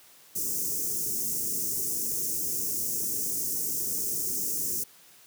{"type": "band-stop noise", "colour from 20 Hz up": "white", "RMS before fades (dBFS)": -30, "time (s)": [0.35, 4.84], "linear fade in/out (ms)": 10, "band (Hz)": [460, 5600], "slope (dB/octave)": 48, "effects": ["white hiss -55 dBFS RMS until 5.26 s", "high-pass 100 Hz 12 dB/octave"]}